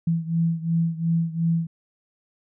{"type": "beating tone pair", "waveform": "sine", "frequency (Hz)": [165.1, 167.9], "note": ["E3", "E3"], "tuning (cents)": [3, 32], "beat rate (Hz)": 2.8, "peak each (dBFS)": [-22, -25], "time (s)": [0.07, 1.67], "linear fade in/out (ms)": 5, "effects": []}